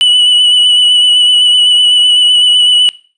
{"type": "tone with vibrato", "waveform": "triangle", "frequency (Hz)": 2960, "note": "F#7", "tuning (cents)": 0, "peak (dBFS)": -3, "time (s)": [0.01, 2.89], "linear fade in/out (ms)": 0, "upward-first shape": "triangle", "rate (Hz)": 7.9, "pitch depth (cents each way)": 30, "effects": ["noise-tail reverb RT60 0.4 s tail -21 dB re dry", "resampled to 24000 Hz"]}